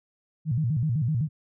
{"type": "tone with vibrato", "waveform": "sine", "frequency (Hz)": 135.5, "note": "C#3", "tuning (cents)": -39, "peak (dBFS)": -22, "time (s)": [0.45, 1.29], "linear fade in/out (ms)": 50, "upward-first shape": "square", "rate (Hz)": 7.9, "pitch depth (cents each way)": 250, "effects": []}